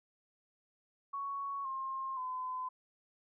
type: tone with pitch steps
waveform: sine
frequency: 1113 / 1064.6 / 1018.3 Hz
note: C#6 / C6 / C6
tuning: +7 / +30 / -47 cents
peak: -36 dBFS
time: 1.13-2.69 s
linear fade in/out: 10 ms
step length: 520 ms
effects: none